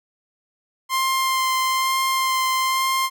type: tone with vibrato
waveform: sawtooth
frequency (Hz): 1050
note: C6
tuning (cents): +6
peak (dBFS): -15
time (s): 0.89-3.1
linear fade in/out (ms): 50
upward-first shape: sine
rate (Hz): 1.1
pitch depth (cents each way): 12
effects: none